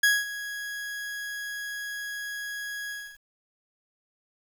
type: tone with ADSR envelope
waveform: 40% pulse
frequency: 1661.2 Hz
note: G#6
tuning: in tune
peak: -16 dBFS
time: 0.03-3.19 s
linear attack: 6 ms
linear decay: 210 ms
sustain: -16 dB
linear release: 280 ms
effects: 9-bit